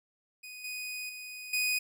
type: tone with level steps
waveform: sawtooth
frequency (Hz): 2489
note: D#7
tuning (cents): 0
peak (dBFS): -40 / -33 / -38 / -24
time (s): 0.43-1.79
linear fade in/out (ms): 10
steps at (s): 0.64 / 1.09 / 1.53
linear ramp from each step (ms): 5
effects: none